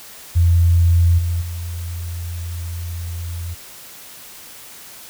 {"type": "tone with level steps", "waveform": "sine", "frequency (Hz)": 85.5, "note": "F2", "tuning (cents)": -36, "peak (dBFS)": [-10, -17, -24], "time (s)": [0.35, 3.55], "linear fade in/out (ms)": 20, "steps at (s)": [1.18, 1.41], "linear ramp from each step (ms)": 10, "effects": ["white hiss -39 dBFS RMS until 5.09 s"]}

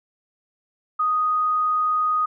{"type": "tone", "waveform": "sine", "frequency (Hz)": 1244.5, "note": "D#6", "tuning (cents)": 0, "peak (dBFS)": -18, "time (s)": [0.99, 2.26], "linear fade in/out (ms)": 10, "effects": []}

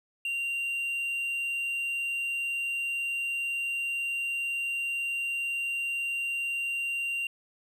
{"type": "tone", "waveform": "triangle", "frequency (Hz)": 2769, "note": "F7", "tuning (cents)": -15, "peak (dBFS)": -27, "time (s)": [0.25, 7.27], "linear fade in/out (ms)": 2, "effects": []}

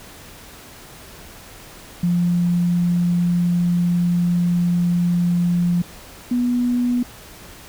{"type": "tone pair in turn", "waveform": "sine", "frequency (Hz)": [174.61, 244.6], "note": ["F3", "B3"], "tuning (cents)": [0, -16], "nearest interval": "tritone", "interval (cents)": 584, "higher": "second", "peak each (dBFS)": [-15, -16], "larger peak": "first", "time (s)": [[2.03, 5.82], [6.31, 7.03]], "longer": "first", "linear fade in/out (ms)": 5, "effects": ["pink hiss -41 dBFS RMS until 7.68 s"]}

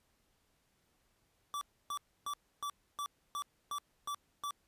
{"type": "tone bursts", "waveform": "square", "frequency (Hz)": 1158, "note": "D6", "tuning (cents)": -25, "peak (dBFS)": -37, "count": 9, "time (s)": [1.54, 4.508], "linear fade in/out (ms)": 0, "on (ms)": 72, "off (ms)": 290, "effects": ["pink hiss -75 dBFS RMS until 4.67 s", "resampled to 32000 Hz"]}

